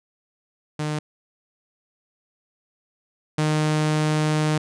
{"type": "tone pair in turn", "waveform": "sawtooth", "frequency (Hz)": [151.6, 153.54], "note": ["D#3", "D#3"], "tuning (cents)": [-45, -23], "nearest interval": "unison", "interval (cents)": 22, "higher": "second", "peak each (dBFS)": [-20, -15], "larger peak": "second", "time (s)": [[0.79, 0.99], [3.38, 4.58]], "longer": "second", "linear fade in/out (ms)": 5, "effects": ["resampled to 22050 Hz"]}